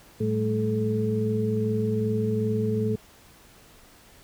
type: tone cluster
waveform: sine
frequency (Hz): 111.1 / 194 / 216.5 / 432.1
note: A2 / G3 / A3 / A4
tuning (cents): +17 / -18 / -28 / -31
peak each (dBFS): -27 / -35 / -27 / -27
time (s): 0.2-2.96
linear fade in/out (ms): 10
effects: pink hiss -53 dBFS RMS until 4.23 s